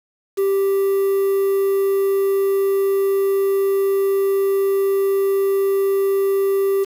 triangle tone with quantisation, 392 Hz, G4, in tune, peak -13 dBFS, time 0.37-6.85 s, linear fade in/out 20 ms, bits 6, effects none

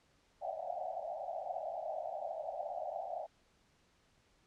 white band-pass noise, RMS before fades -41 dBFS, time 0.41-3.27 s, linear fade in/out 20 ms, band 590 to 780 Hz, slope 96 dB/octave, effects pink hiss -71 dBFS RMS until 4.46 s + low-pass 7000 Hz 12 dB/octave

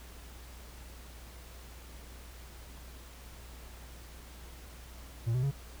triangle tone with pitch steps, 115.3 / 126.46 / 138.71 Hz, A#2 / B2 / C#3, -19 / +41 / +1 cents, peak -25 dBFS, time 5.26-5.515 s, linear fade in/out 20 ms, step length 85 ms, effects added 60 Hz sine -48 dBFS peak until 5.8 s + pink hiss -53 dBFS RMS until 5.8 s

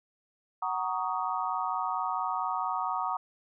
sine chord, D# minor seventh, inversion first, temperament just, 746.7 / 933.4 / 1120.1 / 1244.5 Hz, F#5 / A#5 / C#6 / D#6, +16 / +2 / +18 / 0 cents, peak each -34 / -33 / -35 / -34 dBFS, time 0.62-3.17 s, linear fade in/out 5 ms, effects none

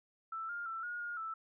sine tone with pitch steps, 1325 / 1408 / 1335 / 1437 / 1424 / 1320 Hz, E6 / F6 / E6 / F6 / F6 / E6, +9 / +14 / +22 / +49 / +33 / +2 cents, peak -38 dBFS, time 0.32-1.34 s, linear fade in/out 5 ms, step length 170 ms, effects none

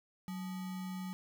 sine tone with sample-and-hold, 185.7 Hz, F#3, 7 cents sharp, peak -38 dBFS, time 0.28-1.13 s, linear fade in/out 0 ms, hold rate 1050 Hz, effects none

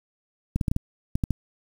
clicks, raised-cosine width 5 ms, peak -11 dBFS, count 8, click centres 0.56 / 0.612 / 0.682 / 0.715 / 0.764 / 1.155 / 1.238 / 1.307 s, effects 7-bit

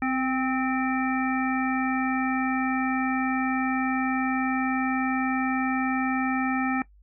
harmonic tone with a mistuned harmonic, 260 Hz, C4, 11 cents flat, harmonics 1 / 3 / 5 / 7 / 9, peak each -25 / -30 / -32 / -33 / -35 dBFS, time 0.02-6.82 s, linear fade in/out 2 ms, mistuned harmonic 3, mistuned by +23 cents, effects noise-tail reverb RT60 0.1 s tail -19 dB re dry + added 50 Hz sine -52 dBFS peak until 7.02 s

